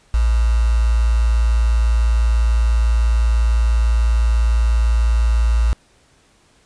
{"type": "tone with quantisation", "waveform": "sine", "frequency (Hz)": 57, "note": "A#1", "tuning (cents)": -38, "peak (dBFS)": -12, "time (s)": [0.14, 5.73], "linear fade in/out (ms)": 0, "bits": 5, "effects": ["pink hiss -55 dBFS RMS until 6.65 s", "resampled to 22050 Hz"]}